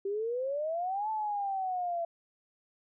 sine exponential two-way sweep, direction up then down, 387.1 to 880 to 671 Hz, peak -30 dBFS, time 0.05-2.05 s, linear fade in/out 5 ms, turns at 1.1 s, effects none

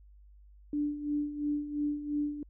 sine tone with tremolo, 293.7 Hz, D4, in tune, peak -27 dBFS, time 0.73-2.43 s, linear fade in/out 2 ms, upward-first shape sine, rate 2.9 Hz, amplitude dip 70%, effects added 50 Hz sine -53 dBFS peak until 2.49 s

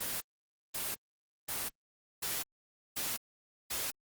white noise bursts, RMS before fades -36 dBFS, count 6, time 0-3.91 s, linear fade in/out 10 ms, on 210 ms, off 530 ms, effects Opus 24 kbps

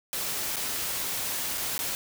white noise with dropouts, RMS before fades -31 dBFS, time 0.13-1.95 s, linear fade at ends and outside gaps 0 ms, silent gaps 0.559-0.567 / 1.575-1.579 / 1.779-1.791 s, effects none

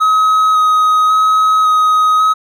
triangle tone with vibrato, 1266 Hz, D#6, 30 cents sharp, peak -6 dBFS, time 0-2.34 s, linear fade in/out 20 ms, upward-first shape square, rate 0.91 Hz, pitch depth 10 cents each way, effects none

